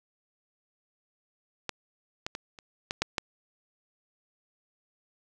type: clicks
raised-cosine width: 0.2 ms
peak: -14 / -15 / -18 / -29 / -13 / -8 / -10 dBFS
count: 7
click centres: 1.693 / 2.265 / 2.351 / 2.588 / 2.909 / 3.02 / 3.182 s
effects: none